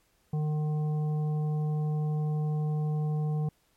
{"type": "harmonic tone", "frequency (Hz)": 152, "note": "D#3", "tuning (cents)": -40, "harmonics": [1, 3, 5, 7], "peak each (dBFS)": [-26, -41, -44, -54], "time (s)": [0.33, 3.49], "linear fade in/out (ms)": 5, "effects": ["pink hiss -69 dBFS RMS until 3.76 s", "MP3 64 kbps"]}